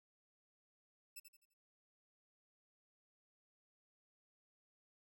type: tone with echo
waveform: 5% pulse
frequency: 2637 Hz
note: E7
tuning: in tune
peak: -39 dBFS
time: 1.16-1.2 s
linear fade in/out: 10 ms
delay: 85 ms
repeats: 4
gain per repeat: -8 dB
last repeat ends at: 1.54 s
effects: none